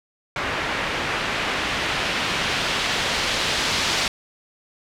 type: noise with low-pass filter sweep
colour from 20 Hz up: white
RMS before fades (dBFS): -24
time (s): 0.36-4.08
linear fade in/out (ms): 2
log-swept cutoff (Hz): 2000 to 4400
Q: 0.98
effects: none